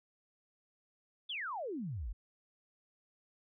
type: exponential sweep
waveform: sine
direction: down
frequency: 3608 to 42.04 Hz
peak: -37 dBFS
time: 1.29-2.13 s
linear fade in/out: 10 ms
effects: none